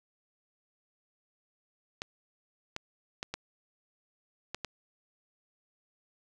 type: clicks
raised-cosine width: 0.2 ms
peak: -18 dBFS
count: 6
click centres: 2.019 / 2.764 / 3.229 / 3.34 / 4.546 / 4.647 s
effects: none